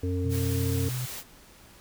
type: harmonic tone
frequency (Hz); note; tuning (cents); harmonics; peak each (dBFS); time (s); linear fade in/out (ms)
90.6; F#2; -36; 1 / 3 / 5; -27 / -32 / -34; 0.03-0.89; 5
type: tone with vibrato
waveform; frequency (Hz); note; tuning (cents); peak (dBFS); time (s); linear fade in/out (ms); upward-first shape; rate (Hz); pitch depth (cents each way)
sine; 125.8; B2; +32; -29; 0.24-1.06; 10; sine; 13; 10
type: noise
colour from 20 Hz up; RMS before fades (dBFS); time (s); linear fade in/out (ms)
white; -38; 0.29-1.24; 50
effects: pink hiss -53 dBFS RMS until 1.8 s